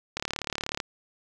click train, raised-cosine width 0.2 ms, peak -12 dBFS, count 24, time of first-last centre 0.17-0.802 s, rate 36.4 Hz, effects none

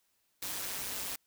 white noise with amplitude modulation, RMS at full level -35 dBFS, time 0.42-1.16 s, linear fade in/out 5 ms, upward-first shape sine, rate 194 Hz, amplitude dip 70%, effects white hiss -75 dBFS RMS until 1.26 s

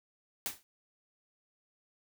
white noise with exponential decay, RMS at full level -32 dBFS, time 0.46-0.63 s, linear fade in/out 0 ms, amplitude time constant 35 ms, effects none

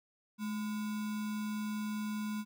sine tone with sample-and-hold, 212.5 Hz, G#3, 40 cents sharp, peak -34 dBFS, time 0.38-2.45 s, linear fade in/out 50 ms, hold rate 1225 Hz, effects none

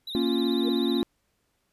triangle tone with vibrato, 3800 Hz, A#7, 33 cents sharp, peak -32 dBFS, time 0.07-1.02 s, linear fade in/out 5 ms, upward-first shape triangle, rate 16 Hz, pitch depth 110 cents each way
triangle chord, Bb minor, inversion none, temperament equal, 233.1 / 277.2 / 349.2 Hz, Bb3 / Db4 / F4, 0 / 0 / 0 cents, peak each -25 dBFS, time 0.15-1.03 s, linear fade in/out 0 ms
sine tone with exponential growth, 466.2 Hz, A#4, in tune, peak -28 dBFS, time 0.57-0.69 s, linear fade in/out 5 ms, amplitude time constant 26 ms
effects pink hiss -73 dBFS RMS until 1.72 s + resampled to 32000 Hz

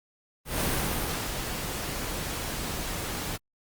pink noise with ADSR envelope, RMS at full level -26 dBFS, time 0.45-3.38 s, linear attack 150 ms, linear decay 700 ms, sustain -7 dB, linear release 30 ms, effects Opus 32 kbps

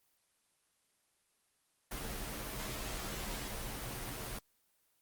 pink noise with comb filter, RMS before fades -41 dBFS, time 1.91-4.39 s, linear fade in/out 5 ms, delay 12 ms, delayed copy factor -0.85, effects white hiss -75 dBFS RMS until 5.01 s + Opus 24 kbps

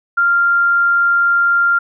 sine tone, 1392 Hz, F6, 6 cents flat, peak -10 dBFS, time 0.17-1.79 s, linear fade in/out 10 ms, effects none

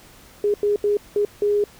sine tone bursts at uneven times, 412.3 Hz, G#4, 13 cents flat, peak -16 dBFS, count 5, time 0.44-0.54 / 0.63-0.76 / 0.84-0.97 / 1.16-1.25 / 1.42-1.64 s, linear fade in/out 2 ms, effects pink hiss -48 dBFS RMS until 1.79 s

